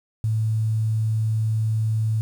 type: tone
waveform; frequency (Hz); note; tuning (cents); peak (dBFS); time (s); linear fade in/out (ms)
sine; 110; A2; 0; -19; 0.24-2.21; 0
effects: 8-bit